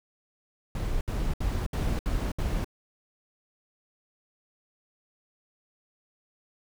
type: noise bursts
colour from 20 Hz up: brown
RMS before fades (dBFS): -28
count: 6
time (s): 0.75-2.645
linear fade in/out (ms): 2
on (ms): 260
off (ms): 67
effects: none